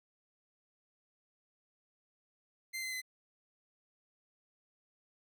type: tone with pitch steps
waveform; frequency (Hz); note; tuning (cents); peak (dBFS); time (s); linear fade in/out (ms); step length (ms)
sawtooth; 2081 / 2057 / 2033; C7 / C7 / B6; -10 / -30 / +50; -34; 2.73-3.018; 20; 96
effects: none